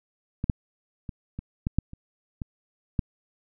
clicks, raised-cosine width 5 ms, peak -15 / -8 / -22 / -21 / -13 / -9 / -28 / -20 / -11 dBFS, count 9, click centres 0.441 / 0.498 / 1.092 / 1.39 / 1.669 / 1.786 / 1.934 / 2.418 / 2.992 s, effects none

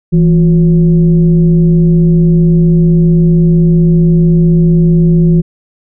sine tone with frequency modulation, 166.2 Hz, E3, 15 cents sharp, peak -4 dBFS, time 0.12-5.42 s, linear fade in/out 20 ms, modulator 194 Hz, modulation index 0.5, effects none

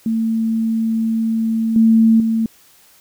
sine tone with level steps, 224.5 Hz, A3, 35 cents sharp, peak -15 / -8 / -14 dBFS, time 0.06-2.46 s, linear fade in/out 2 ms, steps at 1.76 / 2.2 s, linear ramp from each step 2 ms, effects white hiss -50 dBFS RMS until 3 s

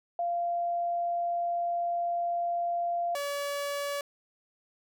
sine / sawtooth tone pair in turn, 692 / 570.2 Hz, F5 / C#5, -16 / +49 cents, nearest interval minor third, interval 335 cents, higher first, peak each -27 dBFS, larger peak neither, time 0.19-3.15 / 3.15-4.01 s, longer first, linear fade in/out 2 ms, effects none

